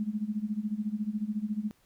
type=tone with tremolo; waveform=sine; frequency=211.9 Hz; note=G#3; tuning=35 cents sharp; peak=-26 dBFS; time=0-1.71 s; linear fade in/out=0 ms; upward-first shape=sine; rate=14 Hz; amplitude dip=85%; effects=pink hiss -67 dBFS RMS until 1.85 s